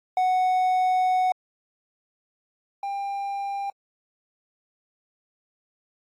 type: tone pair in turn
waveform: triangle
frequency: 740 / 796.5 Hz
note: F#5 / G5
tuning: 0 / +27 cents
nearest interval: minor second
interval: 127 cents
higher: second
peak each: -17 / -25 dBFS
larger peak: first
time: 0.17-1.32 / 2.83-3.7 s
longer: first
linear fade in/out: 2 ms
effects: AAC 64 kbps